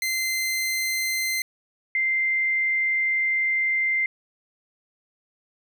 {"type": "tone pair in turn", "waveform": ["sawtooth", "sine"], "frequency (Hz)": [2075, 2088], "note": ["C7", "C7"], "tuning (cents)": [-15, -4], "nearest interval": "unison", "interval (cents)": 11, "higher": "second", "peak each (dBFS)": -20, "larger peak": "neither", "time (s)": [[0.02, 1.42], [1.95, 4.06]], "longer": "second", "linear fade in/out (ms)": 2, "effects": []}